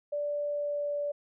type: tone with pitch glide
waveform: sine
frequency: 584 to 580.3 Hz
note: D5 to D5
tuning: -10 to -21 cents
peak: -29 dBFS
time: 0.12-1.12 s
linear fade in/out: 10 ms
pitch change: -11 cents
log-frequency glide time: 0.45-0.99 s
effects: none